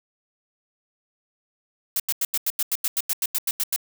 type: noise bursts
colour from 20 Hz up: blue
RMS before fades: -23 dBFS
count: 15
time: 1.96-3.762 s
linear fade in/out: 2 ms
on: 38 ms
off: 88 ms
effects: none